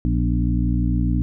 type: harmonic tone with a mistuned harmonic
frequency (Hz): 59.2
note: A#1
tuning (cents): +27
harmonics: 1 / 2 / 3 / 4 / 5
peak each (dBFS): -20 / -23 / -25 / -26 / -27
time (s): 0.05-1.22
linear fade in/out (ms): 0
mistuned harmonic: 4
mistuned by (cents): +53
effects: none